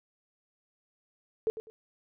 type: tone with echo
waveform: sine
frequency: 443.3 Hz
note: A4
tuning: 13 cents sharp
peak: -24 dBFS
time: 1.47-1.5 s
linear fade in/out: 0 ms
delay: 100 ms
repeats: 2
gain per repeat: -12 dB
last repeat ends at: 1.7 s
effects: none